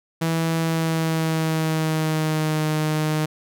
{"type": "tone with pitch glide", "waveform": "sawtooth", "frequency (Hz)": [163.6, 154.51], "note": ["E3", "D#3"], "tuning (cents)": [-13, -12], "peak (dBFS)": -16, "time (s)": [0.21, 3.26], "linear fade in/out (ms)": 10, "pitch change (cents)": -99, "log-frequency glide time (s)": [0.59, 2.68], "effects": []}